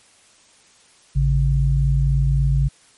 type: tone pair together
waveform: sine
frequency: 54.49 / 138.1 Hz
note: A1 / C#3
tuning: -16 / -6 cents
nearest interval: octave + major third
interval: 1610 cents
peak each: -17 dBFS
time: 1.15-2.69 s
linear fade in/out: 20 ms
effects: white hiss -53 dBFS RMS until 2.97 s + MP3 48 kbps